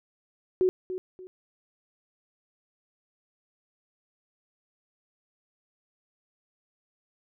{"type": "tone with echo", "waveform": "sine", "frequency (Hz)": 370, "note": "F#4", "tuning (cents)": 0, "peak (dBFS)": -19, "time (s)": [0.61, 0.69], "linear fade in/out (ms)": 0, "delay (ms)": 290, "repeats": 2, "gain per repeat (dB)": -11, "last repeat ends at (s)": 1.27, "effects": []}